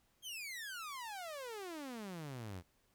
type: exponential sweep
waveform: sawtooth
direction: down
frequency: 3274 to 83.9 Hz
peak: -40 dBFS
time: 0.22-2.63 s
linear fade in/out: 50 ms
effects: pink hiss -75 dBFS RMS until 2.94 s